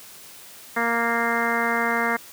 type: harmonic tone with a mistuned harmonic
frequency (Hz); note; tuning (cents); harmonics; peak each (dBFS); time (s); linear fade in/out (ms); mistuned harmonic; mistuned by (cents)
233.1; A#3; 0; 1 / 2 / 3 / 4 / 5 / 6 / 7 / 8 / 9; -29 / -29 / -29 / -29 / -29 / -29 / -29 / -29 / -29; 0.76-2.17; 10; 8; -17
effects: white hiss -44 dBFS RMS until 2.32 s + high-pass 80 Hz 12 dB/octave